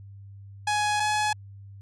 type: tone pair in turn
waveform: sawtooth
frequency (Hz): 837 / 845.7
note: G#5 / G#5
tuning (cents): +13 / +31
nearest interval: unison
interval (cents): 18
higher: second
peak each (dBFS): -19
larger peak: neither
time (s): 0.67-1 / 1-1.33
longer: neither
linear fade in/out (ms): 5
effects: added 99 Hz sine -42 dBFS peak until 1.81 s + resampled to 22050 Hz